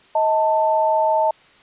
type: tone pair together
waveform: sine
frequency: 632 / 887.1 Hz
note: D#5 / A5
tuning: +27 / +14 cents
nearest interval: tritone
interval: 587 cents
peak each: -18 / -17 dBFS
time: 0.15-1.31 s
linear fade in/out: 5 ms
effects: white hiss -51 dBFS RMS until 1.62 s + resampled to 8000 Hz